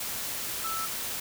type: tone in noise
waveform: sine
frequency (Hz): 1318.5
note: E6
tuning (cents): 0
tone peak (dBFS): -32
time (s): 0.64-0.86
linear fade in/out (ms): 5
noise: white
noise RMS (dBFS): -34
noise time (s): 0-1.2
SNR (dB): -1
effects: none